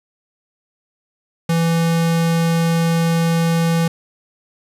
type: tone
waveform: square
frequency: 166.3 Hz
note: E3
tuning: 16 cents sharp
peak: -15 dBFS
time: 1.49-3.88 s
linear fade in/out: 5 ms
effects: resampled to 32000 Hz + 7-bit